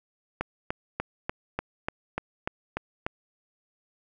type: click train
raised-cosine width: 0.5 ms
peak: -13 dBFS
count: 10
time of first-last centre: 0.41-3.065 s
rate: 3.39 Hz
effects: none